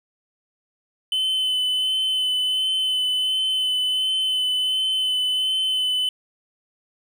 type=tone with vibrato; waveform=triangle; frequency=3036 Hz; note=F#7; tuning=44 cents sharp; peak=-18 dBFS; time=1.12-6.09 s; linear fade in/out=2 ms; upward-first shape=sine; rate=1.4 Hz; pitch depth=14 cents each way; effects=none